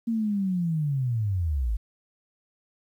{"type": "linear sweep", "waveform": "sine", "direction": "down", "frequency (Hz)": [233.1, 48.65], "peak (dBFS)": -23, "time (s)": [0.07, 1.77], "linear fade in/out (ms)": 10, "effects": ["10-bit"]}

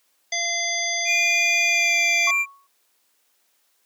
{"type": "harmonic tone", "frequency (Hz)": 687, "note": "F5", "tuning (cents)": -29, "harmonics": [1, 3, 5, 7, 9], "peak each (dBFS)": [-31, -26, -31, -30, -27], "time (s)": [0.32, 2.31], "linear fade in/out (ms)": 5}
{"type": "tone with pitch glide", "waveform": "triangle", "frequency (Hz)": [2413, 2369], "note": ["D7", "D7"], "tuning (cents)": [46, 14], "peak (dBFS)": -17, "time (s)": [1.05, 2.46], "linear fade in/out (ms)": 50, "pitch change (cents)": -32, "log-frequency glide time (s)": [1.67, 1.97]}
{"type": "tone with exponential decay", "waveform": "sine", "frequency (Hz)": 1108.7, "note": "C#6", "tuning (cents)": 0, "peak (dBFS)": -21, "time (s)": [2.27, 2.67], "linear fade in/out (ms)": 5, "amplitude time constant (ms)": 86}
{"effects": ["white hiss -66 dBFS RMS until 3.85 s", "high-pass 300 Hz 12 dB/octave"]}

